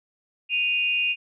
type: tone pair together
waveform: sine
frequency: 2486 / 2794 Hz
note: D#7 / F7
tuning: -2 / 0 cents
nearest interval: major second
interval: 202 cents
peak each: -23 / -24 dBFS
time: 0.49-1.16 s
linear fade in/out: 50 ms
effects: none